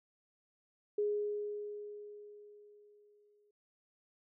sine tone with exponential decay, 415.3 Hz, G#4, in tune, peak -29 dBFS, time 0.98-3.51 s, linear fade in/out 5 ms, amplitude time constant 550 ms, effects none

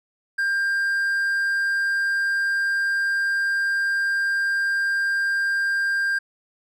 triangle tone, 1595 Hz, G6, 30 cents sharp, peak -18 dBFS, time 0.38-6.19 s, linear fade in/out 10 ms, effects none

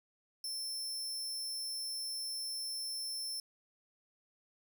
sawtooth tone, 5340 Hz, E8, 22 cents sharp, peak -35 dBFS, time 0.44-3.4 s, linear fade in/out 2 ms, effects none

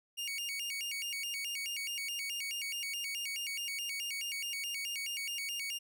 sawtooth tone with vibrato, 2509 Hz, D#7, 14 cents sharp, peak -33 dBFS, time 0.17-5.79 s, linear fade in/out 20 ms, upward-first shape square, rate 4.7 Hz, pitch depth 200 cents each way, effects none

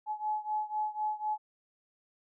sine beating tone pair, 851 / 855 Hz, G#5 / A5, +42 / -50 cents, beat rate 4 Hz, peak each -33 / -35 dBFS, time 0.06-1.38 s, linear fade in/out 50 ms, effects none

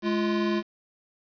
square tone pair together, 210.5 / 345 Hz, G#3 / F4, +24 / -21 cents, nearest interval major sixth, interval 855 cents, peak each -27 dBFS, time 0.02-0.63 s, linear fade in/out 50 ms, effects resampled to 11025 Hz + 8-bit

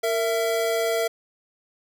square tone pair together, 459.2 / 665 Hz, A#4 / E5, -26 / +15 cents, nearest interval tritone, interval 641 cents, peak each -25 dBFS, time 0.03-1.08 s, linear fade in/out 10 ms, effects none

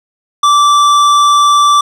sine tone with hard clipping, 1166 Hz, D6, 13 cents flat, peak -7 dBFS, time 0.43-1.81 s, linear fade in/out 5 ms, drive 12 dB, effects none

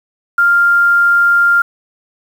sine tone with quantisation, 1396.9 Hz, F6, in tune, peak -7 dBFS, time 0.38-1.62 s, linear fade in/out 5 ms, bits 6, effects none

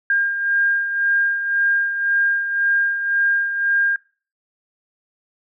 sine beating tone pair, 1608 / 1609.9 Hz, G6 / G6, +44 / +46 cents, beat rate 1.9 Hz, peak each -17 / -25 dBFS, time 0.1-3.96 s, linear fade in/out 2 ms, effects noise-tail reverb RT60 0.4 s tail -23 dB re dry

